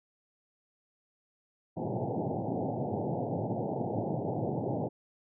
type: band-pass noise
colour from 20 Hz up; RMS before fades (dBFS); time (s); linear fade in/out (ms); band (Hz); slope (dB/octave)
pink; -33; 1.76-4.89; 20; 100 to 860; 96
effects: none